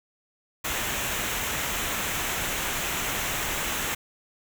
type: noise with comb filter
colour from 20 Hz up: pink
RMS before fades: -29 dBFS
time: 0.64-3.95 s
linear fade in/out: 10 ms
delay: 0.21 ms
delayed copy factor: -0.55
effects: none